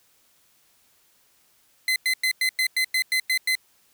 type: tone bursts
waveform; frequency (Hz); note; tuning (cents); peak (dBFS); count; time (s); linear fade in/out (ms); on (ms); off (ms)
30% pulse; 2045; C7; -40; -17; 10; 1.88-3.553; 2; 80; 97
effects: white hiss -62 dBFS RMS until 3.93 s